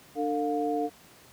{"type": "tone cluster", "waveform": "sine", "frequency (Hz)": [296.9, 450.5, 709], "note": ["D4", "A4", "F5"], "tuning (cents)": [19, 41, 26], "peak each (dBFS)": -30, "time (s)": [0.15, 0.9], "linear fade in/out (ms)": 50, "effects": ["pink hiss -54 dBFS RMS until 1.32 s", "high-pass 100 Hz 12 dB/octave"]}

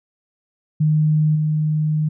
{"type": "tone with level steps", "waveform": "sine", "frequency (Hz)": 153.7, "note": "D#3", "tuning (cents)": -21, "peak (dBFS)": [-13, -16], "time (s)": [0.8, 2.09], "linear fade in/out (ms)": 10, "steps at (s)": 1.35, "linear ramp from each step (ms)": 10, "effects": []}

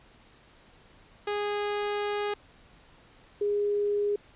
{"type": "tone pair in turn", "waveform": ["sawtooth", "sine"], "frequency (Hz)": [412.4, 410.9], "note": ["G#4", "G#4"], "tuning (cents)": [-12, -18], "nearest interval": "unison", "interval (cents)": 6, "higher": "first", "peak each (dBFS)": -24, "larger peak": "neither", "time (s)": [[1.27, 2.34], [3.41, 4.16]], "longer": "first", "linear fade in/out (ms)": 5, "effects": ["pink hiss -57 dBFS RMS until 4.35 s", "resampled to 8000 Hz"]}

